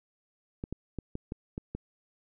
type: clicks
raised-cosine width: 3 ms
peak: -22 dBFS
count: 7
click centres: 0.639 / 0.726 / 0.987 / 1.154 / 1.321 / 1.579 / 1.75 s
effects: none